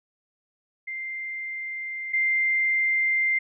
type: tone pair in turn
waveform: sine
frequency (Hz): 2093 / 2093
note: C7 / C7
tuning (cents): 0 / 0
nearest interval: unison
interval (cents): 0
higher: neither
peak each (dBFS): -30 / -20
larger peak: second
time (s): 0.87-2.13 / 2.13-3.39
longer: neither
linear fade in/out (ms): 10
effects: none